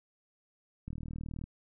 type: click train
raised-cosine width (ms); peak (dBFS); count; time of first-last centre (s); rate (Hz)
5; -28; 23; 0.88-1.44; 39.3
effects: none